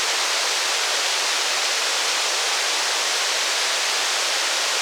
white band-pass noise, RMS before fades -22 dBFS, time 0-4.81 s, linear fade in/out 0 ms, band 430 to 6400 Hz, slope 24 dB/octave, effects none

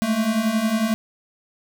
square beating tone pair, 212.9 / 223.9 Hz, G#3 / A3, +43 / +30 cents, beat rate 11 Hz, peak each -25 / -21 dBFS, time 0.02-0.94 s, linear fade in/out 0 ms, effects none

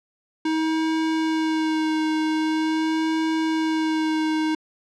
square tone with vibrato, 316.3 Hz, D#4, 29 cents sharp, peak -21 dBFS, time 0.45-4.55 s, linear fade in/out 5 ms, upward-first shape sine, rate 0.44 Hz, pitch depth 18 cents each way, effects low-pass 5000 Hz 12 dB/octave

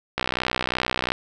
click train, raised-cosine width 0.3 ms, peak -6 dBFS, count 60, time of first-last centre 0.18-1.119 s, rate 62.8 Hz, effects none

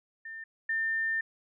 sine tone pair in turn, 1800 / 1800 Hz, A6 / A6, +39 / +39 cents, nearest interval unison, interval 0 cents, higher neither, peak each -39 / -27 dBFS, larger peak second, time 0.25-0.44 / 0.69-1.21 s, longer second, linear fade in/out 5 ms, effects none

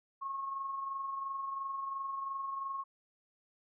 sine tone with amplitude modulation, 1089 Hz, C#6, 31 cents flat, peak -34 dBFS, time 0.21-2.84 s, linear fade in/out 20 ms, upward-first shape sine, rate 22.9 Hz, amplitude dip 40%, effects none

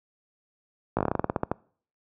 slowing click train, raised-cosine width 1 ms, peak -10 dBFS, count 14, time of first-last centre 0.97-1.516 s, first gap 17 ms, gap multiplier 1.14, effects noise-tail reverb RT60 0.5 s tail -24 dB re dry + high-pass 80 Hz 12 dB/octave

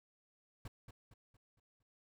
brown noise with echo, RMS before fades -45 dBFS, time 0.65-0.68 s, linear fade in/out 5 ms, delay 230 ms, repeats 5, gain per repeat -7 dB, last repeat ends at 1.83 s, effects none

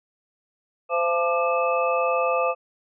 sine tone cluster, 517 / 679 / 871 / 1190 / 2595 Hz, C5 / F5 / A5 / D6 / E7, -21 / -49 / -18 / +22 / -28 cents, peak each -23 / -26 / -31 / -25 / -31 dBFS, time 0.89-2.55 s, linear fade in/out 50 ms, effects none

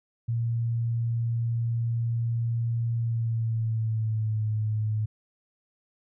sine tone with pitch glide, 116.4 to 107.98 Hz, A#2 to A2, -2 to -32 cents, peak -24 dBFS, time 0.28-5.06 s, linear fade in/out 10 ms, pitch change -130 cents, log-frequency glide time 2.95-4.45 s, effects none

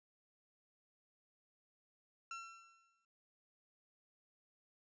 30% pulse tone with exponential decay, 1351 Hz, E6, 42 cents sharp, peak -40 dBFS, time 2.31-3.05 s, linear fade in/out 2 ms, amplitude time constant 160 ms, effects resampled to 16000 Hz

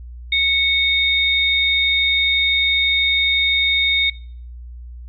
sine tone pair together, 2217 / 3686 Hz, C#7 / A#7, 0 / -20 cents, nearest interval major sixth, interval 880 cents, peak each -17 dBFS, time 0.32-4.1 s, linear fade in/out 5 ms, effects noise-tail reverb RT60 0.5 s tail -23 dB re dry + added 60 Hz sine -32 dBFS peak until 5.08 s

